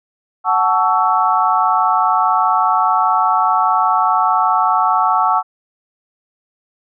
sine chord, F# minor seventh, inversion none, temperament equal with one note detuned, 740 / 880 / 1124.9 / 1318.5 Hz, F#5 / A5 / C#6 / E6, 0 / 0 / +25 / 0 cents, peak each -17 dBFS, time 0.44-5.43 s, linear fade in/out 50 ms, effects none

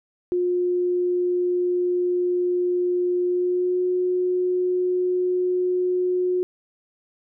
sine tone with pitch glide, 357.1 to 362.9 Hz, F4 to F#4, +39 to -34 cents, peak -19 dBFS, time 0.32-6.43 s, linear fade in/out 0 ms, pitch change +27 cents, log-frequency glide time 3.26-3.83 s, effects none

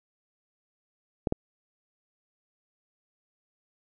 clicks, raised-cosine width 2 ms, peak -12 dBFS, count 2, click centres 1.272 / 1.324 s, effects none

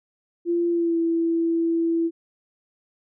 sine tone with pitch glide, 343.3 to 332.4 Hz, F4 to E4, -30 to +15 cents, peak -19 dBFS, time 0.45-2.11 s, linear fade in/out 50 ms, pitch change -55 cents, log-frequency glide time 0.7-0.98 s, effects none

